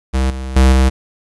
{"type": "tone with level steps", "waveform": "square", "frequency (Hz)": 65.41, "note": "C2", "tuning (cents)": 0, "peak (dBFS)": [-13, -23, -7, -9], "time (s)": [0.13, 0.9], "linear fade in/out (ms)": 20, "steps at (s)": [0.3, 0.56, 0.72], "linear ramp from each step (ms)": 5, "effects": ["resampled to 24000 Hz", "8-bit"]}